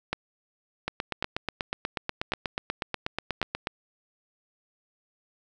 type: two click trains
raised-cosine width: 0.3 ms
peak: -12 / -11 dBFS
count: 24 / 4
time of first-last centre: 0.88-3.671 / 0.13-3.416 s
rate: 8.24 / 0.913 Hz
effects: none